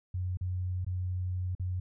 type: tone with dropouts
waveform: sine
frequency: 91.2 Hz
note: F#2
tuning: 24 cents flat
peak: -30 dBFS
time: 0.14-1.8 s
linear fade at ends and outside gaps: 5 ms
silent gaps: 0.372-0.41 / 0.847-0.865 / 1.551-1.596 s
effects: none